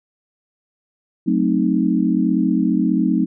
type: chord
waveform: sine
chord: F# diminished seventh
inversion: none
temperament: equal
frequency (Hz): 185 / 220 / 261.6 / 311.1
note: F#3 / A3 / C4 / Eb4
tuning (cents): 0 / 0 / 0 / 0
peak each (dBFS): -20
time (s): 1.26-3.26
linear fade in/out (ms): 20
effects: none